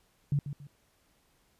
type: tone with echo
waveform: sine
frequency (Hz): 142.7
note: D3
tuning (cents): -49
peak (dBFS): -24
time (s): 0.32-0.39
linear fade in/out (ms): 2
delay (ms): 140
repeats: 2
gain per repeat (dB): -10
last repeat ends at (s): 0.67
effects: pink hiss -69 dBFS RMS until 1.59 s + resampled to 32000 Hz